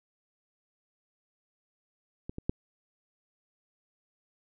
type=clicks; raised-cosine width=3 ms; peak=-24 / -24 / -14 dBFS; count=3; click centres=2.295 / 2.384 / 2.495 s; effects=none